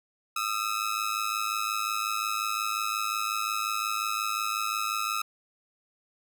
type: ring-modulated tone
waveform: sawtooth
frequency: 1288 Hz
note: E6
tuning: 41 cents flat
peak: -21 dBFS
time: 0.36-5.22 s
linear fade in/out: 5 ms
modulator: 52.8 Hz
effects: none